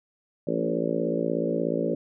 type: harmonic tone with a mistuned harmonic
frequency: 56.7 Hz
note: A#1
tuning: 47 cents flat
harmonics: 3 / 4 / 5 / 6 / 7 / 8 / 9 / 10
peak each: -32 / -32 / -32 / -32 / -32 / -32 / -32 / -32 dBFS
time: 0.47-1.95 s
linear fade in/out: 5 ms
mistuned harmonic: 5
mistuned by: -15 cents
effects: none